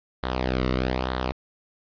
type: tone with flanger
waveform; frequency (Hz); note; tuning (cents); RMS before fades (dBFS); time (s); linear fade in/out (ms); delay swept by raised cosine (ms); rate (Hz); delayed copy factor
sawtooth; 63.6; C2; -48; -26; 0.23-1.32; 0; 0.39 to 1.23; 1.1; -0.7
effects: resampled to 11025 Hz + 8-bit